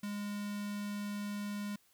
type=tone with notch filter; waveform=square; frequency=205.2 Hz; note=G#3; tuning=21 cents flat; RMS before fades=-39 dBFS; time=0.03-1.76 s; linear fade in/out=5 ms; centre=680 Hz; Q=1.7; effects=white hiss -69 dBFS RMS until 1.93 s